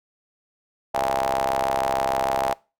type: ring-modulated tone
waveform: sawtooth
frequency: 66.5 Hz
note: C2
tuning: 29 cents sharp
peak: -14 dBFS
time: 0.94-2.54 s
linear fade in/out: 10 ms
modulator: 744 Hz
effects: noise-tail reverb RT60 0.3 s tail -24 dB re dry